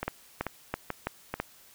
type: two click trains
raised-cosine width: 0.5 ms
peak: -16 / -14 dBFS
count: 4 / 5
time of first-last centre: 0.03-1.34 / 0.08-1.4 s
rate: 2.29 / 3.03 Hz
effects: white hiss -56 dBFS RMS until 1.74 s